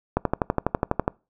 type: click train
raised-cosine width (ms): 1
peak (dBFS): -6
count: 12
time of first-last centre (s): 0.17-1.079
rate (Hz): 12.1
effects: noise-tail reverb RT60 0.3 s tail -25 dB re dry